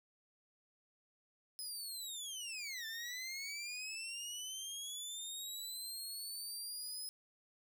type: linear two-way sweep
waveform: 20% pulse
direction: down then up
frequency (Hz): 5100 to 1760 to 5100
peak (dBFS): -37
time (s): 1.59-7.09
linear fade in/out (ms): 0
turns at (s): 2.86
effects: 13-bit